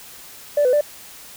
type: tone with pitch steps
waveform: sine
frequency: 584 / 502 / 589 Hz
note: D5 / B4 / D5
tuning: -10 / +28 / +5 cents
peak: -12 dBFS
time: 0.57-0.81 s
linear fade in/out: 5 ms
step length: 80 ms
effects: tanh soft clip ceiling -10 dBFS + white hiss -41 dBFS RMS until 1.36 s